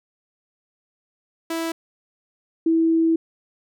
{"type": "tone pair in turn", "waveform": ["sawtooth", "sine"], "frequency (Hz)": [329, 326.9], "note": ["E4", "E4"], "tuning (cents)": [-3, -14], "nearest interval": "unison", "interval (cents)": 11, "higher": "first", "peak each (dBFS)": [-20, -15], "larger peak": "second", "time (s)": [[1.5, 1.72], [2.66, 3.16]], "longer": "second", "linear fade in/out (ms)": 5, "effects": []}